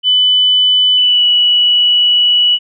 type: tone with pitch glide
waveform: sine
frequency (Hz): 3000 to 2942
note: F#7 to F#7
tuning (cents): +23 to -11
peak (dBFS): -7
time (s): 0.03-2.59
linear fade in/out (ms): 50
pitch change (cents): -34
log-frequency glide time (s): 0.95-1.25
effects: none